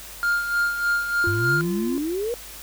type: tone with tremolo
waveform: triangle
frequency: 1406 Hz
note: F6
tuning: 11 cents sharp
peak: -16 dBFS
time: 0.23-1.61 s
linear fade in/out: 0 ms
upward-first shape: sine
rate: 3.3 Hz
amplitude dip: 60%
type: tone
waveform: triangle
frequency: 345.4 Hz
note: F4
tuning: 19 cents flat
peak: -24 dBFS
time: 1.24-1.98 s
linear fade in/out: 0 ms
type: exponential sweep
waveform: sine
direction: up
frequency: 94 to 493.9 Hz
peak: -23 dBFS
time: 1.27-2.34 s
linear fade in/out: 0 ms
effects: added 50 Hz sine -46 dBFS peak until 2.62 s + white hiss -40 dBFS RMS until 2.62 s